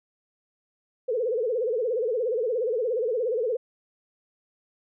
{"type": "tone with vibrato", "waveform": "sine", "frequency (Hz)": 470.5, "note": "A#4", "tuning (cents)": 16, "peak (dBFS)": -23, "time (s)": [1.08, 3.57], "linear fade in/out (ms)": 10, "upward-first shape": "sine", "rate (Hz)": 17, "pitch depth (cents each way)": 170, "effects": []}